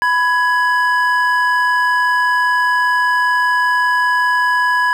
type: tone pair together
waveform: triangle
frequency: 994 / 1671.7 Hz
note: B5 / G#6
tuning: +11 / +11 cents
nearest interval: major sixth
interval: 900 cents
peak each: -13 dBFS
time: 0.02-4.93 s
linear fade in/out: 0 ms
effects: none